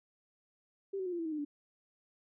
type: tone with pitch steps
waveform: sine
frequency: 392 / 375.6 / 359.9 / 344.8 / 330.4 / 316.6 / 303.3 / 290.6 Hz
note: G4 / F#4 / F#4 / F4 / E4 / D#4 / D#4 / D4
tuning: 0 / +26 / -48 / -22 / +4 / +30 / -44 / -18 cents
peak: -34 dBFS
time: 0.93-1.45 s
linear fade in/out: 10 ms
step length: 65 ms
effects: none